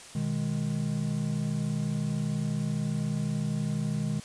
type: chord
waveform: triangle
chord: G# minor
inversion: first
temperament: equal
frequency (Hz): 123.47 / 155.56 / 207.7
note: B2 / D#3 / G#3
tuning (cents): 0 / 0 / 0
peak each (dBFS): -32 / -28 / -30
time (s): 0.15-4.2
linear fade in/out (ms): 5
effects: white hiss -47 dBFS RMS until 4.24 s + resampled to 22050 Hz